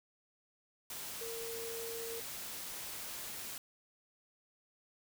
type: tone in noise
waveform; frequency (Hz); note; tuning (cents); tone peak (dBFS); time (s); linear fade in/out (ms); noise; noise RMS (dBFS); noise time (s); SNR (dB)
sine; 459.8; A#4; -24; -42; 1.21-2.2; 2; white; -44; 0.9-3.58; -1
effects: none